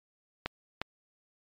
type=clicks; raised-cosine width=0.3 ms; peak=-15 dBFS; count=2; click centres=0.46 / 0.816 s; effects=MP3 96 kbps